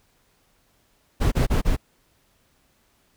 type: noise bursts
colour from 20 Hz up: brown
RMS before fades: -19 dBFS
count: 4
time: 1.2-1.767 s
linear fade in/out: 20 ms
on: 120 ms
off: 29 ms
effects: pink hiss -64 dBFS RMS until 3.16 s